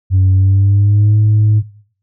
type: tone with pitch glide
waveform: sine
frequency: 94.4 to 106.57 Hz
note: F#2 to G#2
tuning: +35 to +45 cents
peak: -5 dBFS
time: 0.1-1.63 s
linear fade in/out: 50 ms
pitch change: +210 cents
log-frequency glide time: 0.32-1.17 s
effects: noise-tail reverb RT60 0.6 s tail -21 dB re dry + tanh soft clip ceiling -5 dBFS